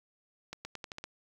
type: accelerating click train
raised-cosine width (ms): 0.2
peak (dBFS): -23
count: 7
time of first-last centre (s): 0.53-1.04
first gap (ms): 120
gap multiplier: 0.86
effects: 9-bit